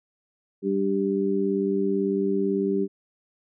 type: harmonic tone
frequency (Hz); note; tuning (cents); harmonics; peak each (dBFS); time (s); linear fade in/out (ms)
98; G2; 0; 2 / 3 / 4; -26 / -28 / -24; 0.62-2.88; 50
effects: none